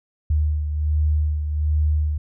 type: beating tone pair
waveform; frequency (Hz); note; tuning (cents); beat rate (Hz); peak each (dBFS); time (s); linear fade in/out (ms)
sine; 75.7 / 77; D#2 / D#2; -47 / -17; 1.3; -18 / -27; 0.3-2.18; 5
effects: none